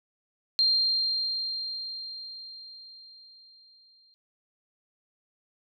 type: tone with exponential decay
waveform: sine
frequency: 4186 Hz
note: C8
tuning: in tune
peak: -19 dBFS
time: 0.59-4.14 s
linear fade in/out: 0 ms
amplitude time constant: 770 ms
effects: none